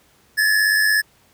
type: tone pair together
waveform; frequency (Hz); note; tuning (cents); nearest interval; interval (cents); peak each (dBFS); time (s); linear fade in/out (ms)
square; 1713 / 1810; A6 / A6; -47 / +48; minor second; 95; -16 / -23; 0.37-1.02; 20
effects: pink hiss -56 dBFS RMS until 1.33 s + high-pass 60 Hz 12 dB/octave